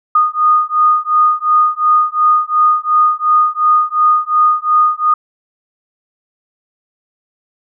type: beating tone pair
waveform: sine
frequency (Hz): 1230 / 1232.8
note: D#6 / D#6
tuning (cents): -20 / -16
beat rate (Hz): 2.8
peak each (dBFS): -12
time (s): 0.15-5.14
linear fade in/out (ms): 5
effects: none